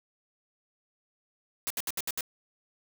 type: noise bursts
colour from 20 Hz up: white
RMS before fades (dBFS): -32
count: 6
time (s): 1.67-2.208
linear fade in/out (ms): 0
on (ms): 33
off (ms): 68
effects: none